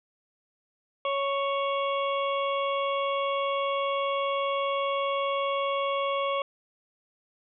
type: harmonic tone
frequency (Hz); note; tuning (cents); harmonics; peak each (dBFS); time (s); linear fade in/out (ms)
555; C#5; +2; 1 / 2 / 4 / 5 / 6; -28 / -29 / -38 / -39 / -39; 1.05-6.42; 2
effects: none